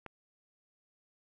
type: click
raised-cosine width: 0.5 ms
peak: -28 dBFS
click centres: 0.063 s
effects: none